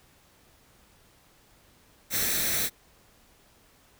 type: noise with comb filter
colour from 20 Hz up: white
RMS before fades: -27 dBFS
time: 2.1-2.7 s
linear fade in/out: 50 ms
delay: 0.51 ms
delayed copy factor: +0.6
effects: pink hiss -60 dBFS RMS until 3.99 s